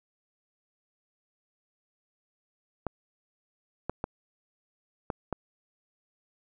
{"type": "clicks", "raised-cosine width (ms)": 1, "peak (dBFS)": -16, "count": 5, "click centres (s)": [2.867, 3.896, 4.041, 5.102, 5.327], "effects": []}